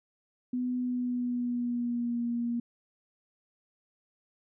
sine tone with pitch glide, 249.3 to 236.9 Hz, B3 to A#3, +16 to +28 cents, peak -28 dBFS, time 0.53-2.6 s, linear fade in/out 5 ms, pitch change -88 cents, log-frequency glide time 0.78-2.22 s, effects none

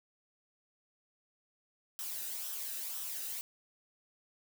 blue noise with flanger, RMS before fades -40 dBFS, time 1.99-3.41 s, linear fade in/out 0 ms, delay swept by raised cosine 0.43 to 0.93 ms, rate 2 Hz, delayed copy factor -0.5, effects none

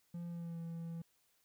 triangle tone with pitch glide, 171.8 to 166.72 Hz, F3 to E3, -28 to +20 cents, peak -39 dBFS, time 0.14-1.02 s, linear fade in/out 5 ms, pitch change -52 cents, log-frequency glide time 0.28-0.59 s, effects white hiss -75 dBFS RMS until 1.44 s

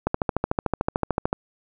click train, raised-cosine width 1 ms, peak -7 dBFS, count 18, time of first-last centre 0.07-1.329 s, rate 13.5 Hz, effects none

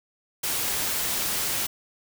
white noise, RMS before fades -27 dBFS, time 0.43-1.67 s, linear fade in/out 10 ms, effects none

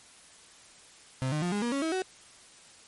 35% pulse tone with pitch steps, 130.81 / 152.01 / 176.64 / 205.3 / 238.5 / 277.2 / 322.1 / 374.3 Hz, C3 / D#3 / F3 / G#3 / A#3 / C#4 / E4 / F#4, 0 / -40 / +20 / -20 / +40 / 0 / -40 / +20 cents, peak -26 dBFS, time 1.22-2.02 s, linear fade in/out 0 ms, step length 100 ms, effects white hiss -54 dBFS RMS until 2.87 s + MP3 48 kbps

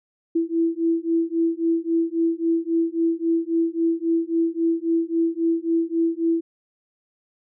sine beating tone pair, 329.6 / 333.3 Hz, E4 / E4, 0 / +19 cents, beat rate 3.7 Hz, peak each -22 dBFS, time 0.35-6.41 s, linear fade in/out 10 ms, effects none

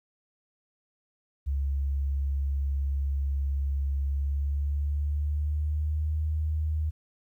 sine tone with pitch glide, 69.3 to 77.34 Hz, C#2 to D#2, 0 to -10 cents, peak -25 dBFS, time 1.46-6.91 s, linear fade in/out 20 ms, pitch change +190 cents, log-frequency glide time 4.06-6.21 s, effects 11-bit

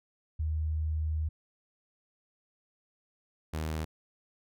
sine / sawtooth tone pair in turn, 78 / 78.41 Hz, D#2 / D#2, +5 / +14 cents, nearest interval unison, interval 9 cents, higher second, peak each -28 dBFS, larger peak neither, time 0.39-1.29 / 3.53-3.85 s, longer first, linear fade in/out 10 ms, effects none

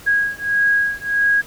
sine beating tone pair, 1645 / 1646.6 Hz, G#6 / G#6, -17 / -15 cents, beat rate 1.6 Hz, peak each -18 dBFS, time 0.06-1.42 s, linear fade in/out 20 ms, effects pink hiss -41 dBFS RMS until 1.46 s

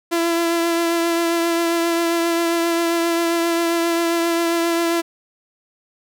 sawtooth tone with vibrato, 337 Hz, E4, 38 cents sharp, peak -13 dBFS, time 0.11-5.02 s, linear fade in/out 20 ms, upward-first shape triangle, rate 7.5 Hz, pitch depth 21 cents each way, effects none

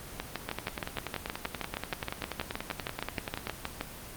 two click trains, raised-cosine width 0.3 ms, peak -16 / -15 dBFS, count 32 / 24, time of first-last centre 0.49-3.471 / 0.2-3.811 s, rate 10.4 / 6.37 Hz, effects pink hiss -44 dBFS RMS until 4.16 s + Opus 24 kbps

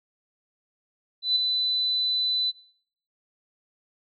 sine tone with ADSR envelope, 4000 Hz, B7, 21 cents sharp, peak -17 dBFS, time 1.22-2.52 s, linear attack 140 ms, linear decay 6 ms, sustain -5 dB, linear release 28 ms, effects noise-tail reverb RT60 0.6 s tail -19 dB re dry

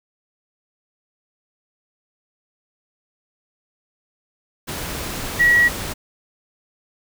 sine tone in noise, 1920 Hz, B6, 49 cents flat, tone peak -11 dBFS, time 5.39-5.69 s, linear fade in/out 20 ms, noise pink, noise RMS -28 dBFS, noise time 4.67-5.94 s, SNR +14 dB, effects none

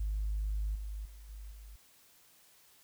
sine tone with level steps, 51.7 Hz, G#1, 7 cents flat, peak -30 / -37 / -48 / -43 / -47 dBFS, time 0-1.76 s, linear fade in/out 5 ms, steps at 0.75 / 1.05 / 1.29 / 1.51 s, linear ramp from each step 5 ms, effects tanh soft clip ceiling -27 dBFS + white hiss -63 dBFS RMS until 2.83 s

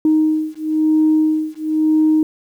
sine beating tone pair, 310.9 / 311.9 Hz, D#4 / D#4, -1 / +4 cents, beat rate 1 Hz, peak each -15 / -15 dBFS, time 0.05-2.23 s, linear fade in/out 2 ms, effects tanh soft clip ceiling -6 dBFS + 8-bit

